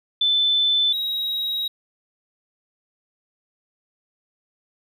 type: tone pair in turn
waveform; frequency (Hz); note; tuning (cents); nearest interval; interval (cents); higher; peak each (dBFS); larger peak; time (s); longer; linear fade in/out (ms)
sine / triangle; 3520 / 3820; A7 / A#7; 0 / +42; minor second; 142; second; -16 / -21; first; 0.21-0.93 / 0.93-1.68; second; 5
effects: none